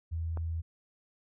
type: tone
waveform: sine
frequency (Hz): 82.2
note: E2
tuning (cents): -4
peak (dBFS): -31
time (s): 0.11-0.62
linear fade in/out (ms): 20
type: click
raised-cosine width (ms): 1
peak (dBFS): -28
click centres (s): 0.373
effects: none